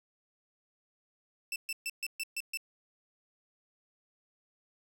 sawtooth tone bursts, 2660 Hz, E7, 15 cents sharp, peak -30 dBFS, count 7, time 1.52-2.573 s, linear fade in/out 2 ms, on 39 ms, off 130 ms, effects none

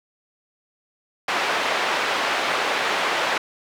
pink band-pass noise, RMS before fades -23 dBFS, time 1.28-3.38 s, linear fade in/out 5 ms, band 630 to 3100 Hz, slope 12 dB/octave, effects none

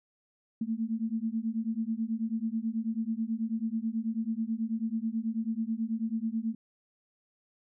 sine beating tone pair, 220 / 229.2 Hz, A3 / A#3, 0 / -29 cents, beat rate 9.2 Hz, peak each -32 / -32 dBFS, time 0.61-6.55 s, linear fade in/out 5 ms, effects none

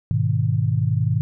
sine chord, G# minor, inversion none, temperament just, 103.83 / 124.59 / 155.74 Hz, G#2 / B2 / D#3, 0 / +16 / +2 cents, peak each -21 / -21 / -23 dBFS, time 0.11-1.21 s, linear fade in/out 0 ms, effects none

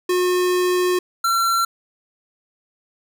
square tone pair in turn, 361.4 / 1358.6 Hz, F#4 / F6, -41 / -48 cents, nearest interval octave + major seventh, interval 2293 cents, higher second, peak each -17 dBFS, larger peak neither, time 0.09-0.99 / 1.24-1.65 s, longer first, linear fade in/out 5 ms, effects none

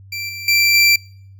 25% pulse tone with level steps, 2349 Hz, D7, in tune, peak -20 / -24 / -8 / -6 dBFS, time 0.12-0.96 s, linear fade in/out 5 ms, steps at 0.29 / 0.48 / 0.74 s, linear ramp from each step 2 ms, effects noise-tail reverb RT60 0.6 s tail -25 dB re dry + added 97 Hz sine -39 dBFS peak until 1.39 s

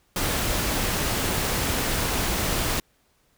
pink noise, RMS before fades -25 dBFS, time 0.16-2.8 s, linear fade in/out 2 ms, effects pink hiss -65 dBFS RMS until 3.37 s

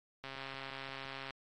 click train, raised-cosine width 0.3 ms, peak -28 dBFS, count 145, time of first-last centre 0.24-1.307 s, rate 135 Hz, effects AAC 32 kbps

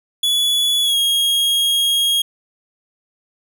45% pulse tone with pitch glide, 3409 to 3274 Hz, G#7 to G#7, +45 to -25 cents, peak -14 dBFS, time 0.23-2.22 s, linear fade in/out 5 ms, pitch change -70 cents, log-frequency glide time 0.82-0.98 s, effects none

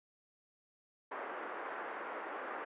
white band-pass noise, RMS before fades -43 dBFS, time 1.11-2.65 s, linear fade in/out 10 ms, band 320 to 1600 Hz, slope 24 dB/octave, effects resampled to 8000 Hz

